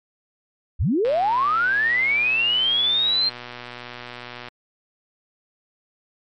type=linear sweep; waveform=sine; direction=up; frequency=41.2 to 4209 Hz; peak=-17 dBFS; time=0.79-3.3 s; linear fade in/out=20 ms
type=click train; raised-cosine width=0.3 ms; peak=-19 dBFS; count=420; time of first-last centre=1.05-4.484 s; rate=122 Hz
effects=MP3 48 kbps